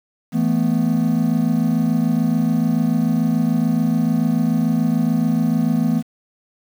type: chord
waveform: triangle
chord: E suspended fourth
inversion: none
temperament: equal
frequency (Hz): 164.81 / 220 / 246.9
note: E3 / A3 / B3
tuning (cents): 0 / 0 / 0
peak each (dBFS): -18 / -17 / -17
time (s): 0.32-6.03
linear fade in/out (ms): 50
effects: tanh soft clip ceiling -4 dBFS + 7-bit